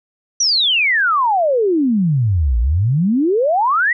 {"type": "exponential two-way sweep", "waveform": "sine", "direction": "down then up", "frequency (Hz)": [6000, 54.9, 2003], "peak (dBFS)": -12, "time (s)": [0.4, 3.93], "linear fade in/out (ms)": 5, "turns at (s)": 2.59, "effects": []}